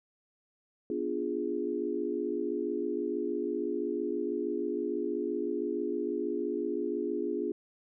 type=chord; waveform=sine; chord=B diminished seventh; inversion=none; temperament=equal; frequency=246.9 / 293.7 / 349.2 / 415.3 Hz; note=B3 / D4 / F4 / Ab4; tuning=0 / 0 / 0 / 0 cents; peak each=-38 / -36 / -34 / -34 dBFS; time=0.9-7.52 s; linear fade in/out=2 ms; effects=none